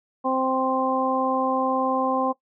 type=harmonic tone; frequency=261.6 Hz; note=C4; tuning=in tune; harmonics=1 / 2 / 3 / 4; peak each=-26 / -26 / -26 / -26 dBFS; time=0.24-2.33 s; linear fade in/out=20 ms; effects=noise-tail reverb RT60 0.1 s tail -18 dB re dry